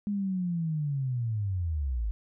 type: linear sweep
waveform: sine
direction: down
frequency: 207.7 to 49.64 Hz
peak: -27 dBFS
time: 0.07-2.11 s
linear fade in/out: 0 ms
effects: none